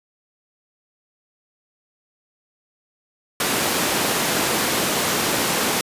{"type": "high-pass noise", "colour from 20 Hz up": "pink", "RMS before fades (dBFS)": -21, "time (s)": [3.4, 5.81], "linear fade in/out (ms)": 2, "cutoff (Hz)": 210, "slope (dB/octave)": 12, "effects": ["resampled to 32000 Hz"]}